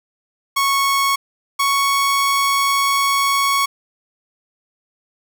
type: tone pair in turn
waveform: sawtooth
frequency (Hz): 1104 / 1110.4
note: C#6 / C#6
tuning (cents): -7 / +3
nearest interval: unison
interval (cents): 10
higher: second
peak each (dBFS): -11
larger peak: neither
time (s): 0.56-1.16 / 1.59-3.66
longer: second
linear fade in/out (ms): 10
effects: none